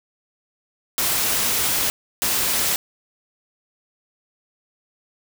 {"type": "noise bursts at uneven times", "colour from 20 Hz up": "white", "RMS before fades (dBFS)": -21, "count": 2, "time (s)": [[0.98, 1.9], [2.22, 2.76]], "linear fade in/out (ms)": 0, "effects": []}